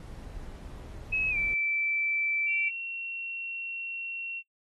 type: noise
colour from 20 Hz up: brown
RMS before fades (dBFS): -42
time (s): 0-1.54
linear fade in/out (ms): 2
type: tone with pitch glide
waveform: sine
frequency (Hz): 2567 to 2327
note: E7 to D7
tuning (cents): -47 to -17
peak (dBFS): -26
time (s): 1.12-2.69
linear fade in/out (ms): 10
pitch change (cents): -170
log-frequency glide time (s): 1.3-1.37
type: tone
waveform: sine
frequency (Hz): 2728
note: F7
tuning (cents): -41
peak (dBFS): -33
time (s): 2.46-4.43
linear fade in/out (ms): 50
effects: noise-tail reverb RT60 0.1 s tail -21 dB re dry + AAC 32 kbps